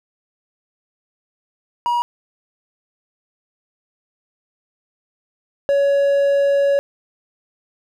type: tone pair in turn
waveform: triangle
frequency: 958 / 560.8 Hz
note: A#5 / C#5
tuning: +47 / +20 cents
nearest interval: major sixth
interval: 927 cents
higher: first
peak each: -14 / -11 dBFS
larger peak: second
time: 1.86-2.02 / 5.69-6.79 s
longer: second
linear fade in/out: 0 ms
effects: none